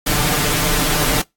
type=noise with comb filter; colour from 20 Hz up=pink; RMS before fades=-17 dBFS; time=0.06-1.22 s; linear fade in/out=10 ms; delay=6.7 ms; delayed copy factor=+1; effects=noise-tail reverb RT60 0.2 s tail -25 dB re dry + AAC 64 kbps